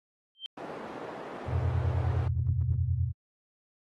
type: tone with exponential growth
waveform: sine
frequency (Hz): 3136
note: G7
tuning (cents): 0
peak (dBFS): -30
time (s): 0.35-0.46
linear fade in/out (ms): 0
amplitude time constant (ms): 23
type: band-pass noise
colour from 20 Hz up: white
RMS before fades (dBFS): -41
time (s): 0.57-2.28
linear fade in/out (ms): 5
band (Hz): 230 to 700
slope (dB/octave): 12
type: chord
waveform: sine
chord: E suspended second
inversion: none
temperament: equal with one note detuned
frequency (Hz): 82.88 / 92.5 / 123.47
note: E2 / F#2 / B2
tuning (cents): +10 / 0 / 0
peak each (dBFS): -30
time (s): 1.46-3.13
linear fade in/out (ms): 50
effects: AAC 32 kbps